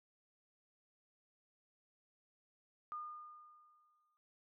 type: tone with exponential decay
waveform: sine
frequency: 1217 Hz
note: D#6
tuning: 39 cents flat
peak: -40 dBFS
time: 2.92-4.17 s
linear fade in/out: 0 ms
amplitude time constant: 270 ms
effects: none